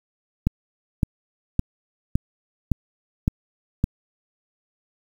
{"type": "click train", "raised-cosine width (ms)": 5, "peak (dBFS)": -6, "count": 7, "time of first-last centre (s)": [0.47, 3.841], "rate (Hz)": 1.78, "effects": ["7-bit"]}